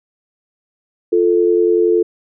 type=tone pair together; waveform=sine; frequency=349.2 / 440 Hz; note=F4 / A4; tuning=0 / 0 cents; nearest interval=major third; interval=400 cents; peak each=-13 dBFS; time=1.12-2.03 s; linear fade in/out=10 ms; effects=none